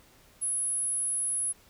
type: tone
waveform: sine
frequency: 10690 Hz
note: E9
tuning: 23 cents sharp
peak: -27 dBFS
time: 0.41-1.53 s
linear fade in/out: 20 ms
effects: pink hiss -59 dBFS RMS until 1.69 s